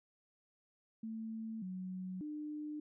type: tone with pitch steps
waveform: sine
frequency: 222.4 / 185.3 / 300.7 Hz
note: A3 / F#3 / D4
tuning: +19 / +3 / +41 cents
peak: -40 dBFS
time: 1.03-2.8 s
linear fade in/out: 5 ms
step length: 590 ms
effects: none